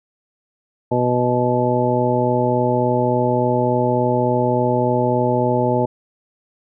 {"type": "harmonic tone", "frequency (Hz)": 123.47, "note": "B2", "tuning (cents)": 0, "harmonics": [1, 2, 3, 4, 5, 7], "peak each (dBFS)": [-22, -22, -22, -22, -22, -22], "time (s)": [0.91, 5.86], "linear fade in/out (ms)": 10, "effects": []}